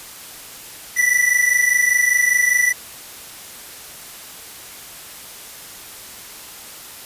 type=tone pair together; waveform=square; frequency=1958 / 1983 Hz; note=B6 / B6; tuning=-15 / +7 cents; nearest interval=unison; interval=22 cents; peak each=-18 / -17 dBFS; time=0.96-2.73 s; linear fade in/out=20 ms; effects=white hiss -37 dBFS RMS until 7.05 s + resampled to 32000 Hz